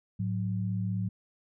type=tone pair together; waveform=sine; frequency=107.86 / 183.5 Hz; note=A2 / F#3; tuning=-34 / -14 cents; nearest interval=major sixth; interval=920 cents; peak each=-30 / -32 dBFS; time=0.19-1.09 s; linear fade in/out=10 ms; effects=none